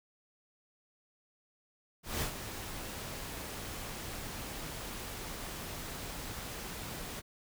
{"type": "noise with ADSR envelope", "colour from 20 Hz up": "pink", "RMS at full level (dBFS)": -33, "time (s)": [2.03, 7.22], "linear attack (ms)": 180, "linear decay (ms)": 100, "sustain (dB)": -9, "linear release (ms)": 33, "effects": []}